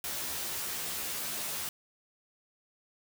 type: noise with comb filter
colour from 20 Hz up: white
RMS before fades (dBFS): -36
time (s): 0.04-1.69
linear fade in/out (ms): 2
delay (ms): 14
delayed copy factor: +1
effects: none